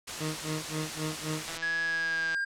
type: noise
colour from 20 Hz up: white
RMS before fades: -36 dBFS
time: 0.07-1.58 s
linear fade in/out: 10 ms
type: tone with tremolo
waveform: 20% pulse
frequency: 155.56 Hz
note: D#3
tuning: in tune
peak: -25 dBFS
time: 0.2-1.47 s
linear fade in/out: 10 ms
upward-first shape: sine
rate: 3.8 Hz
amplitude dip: 100%
type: click train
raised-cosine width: 0.2 ms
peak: -22 dBFS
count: 143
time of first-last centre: 1.48-2.346 s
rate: 164 Hz
type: tone with pitch glide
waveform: triangle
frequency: 1674 to 1605.8 Hz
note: G#6 to G6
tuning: +13 to +41 cents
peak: -26 dBFS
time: 1.62-2.45 s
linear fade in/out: 10 ms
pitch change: -72 cents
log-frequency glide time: 1.82-2.27 s
effects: low-pass 8000 Hz 12 dB/octave